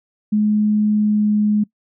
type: tone with pitch glide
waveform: sine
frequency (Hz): 211.2 to 210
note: G#3 to G#3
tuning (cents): +29 to +19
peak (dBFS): -13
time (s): 0.32-1.64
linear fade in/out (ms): 10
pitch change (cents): -10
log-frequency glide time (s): 0.92-1.31
effects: noise-tail reverb RT60 0.1 s tail -22 dB re dry